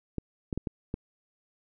clicks, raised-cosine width 3 ms, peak -18 dBFS, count 5, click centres 0.183 / 0.528 / 0.576 / 0.672 / 0.941 s, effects none

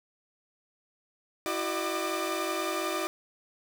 sawtooth tone cluster, 329.8 / 375.4 / 604 / 1197 Hz, E4 / F#4 / D5 / D6, +1 / +25 / +48 / +33 cents, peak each -31 dBFS, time 1.46-3.07 s, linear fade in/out 0 ms, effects none

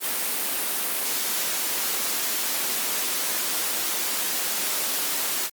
white high-pass noise, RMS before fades -26 dBFS, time 0-5.5 s, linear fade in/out 50 ms, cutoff 200 Hz, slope 24 dB/octave, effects Opus 32 kbps

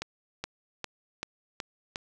accelerating click train, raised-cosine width 0.2 ms, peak -16 dBFS, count 6, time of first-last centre 0.02-1.959 s, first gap 420 ms, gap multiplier 0.96, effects none

